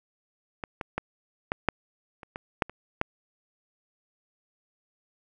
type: clicks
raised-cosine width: 0.5 ms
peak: -18 / -17 / -13 / -11 / -6 / -28 / -20 / -7 / -26 / -9 dBFS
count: 10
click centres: 0.638 / 0.812 / 0.98 / 1.519 / 1.687 / 2.232 / 2.359 / 2.622 / 2.696 / 3.014 s
effects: none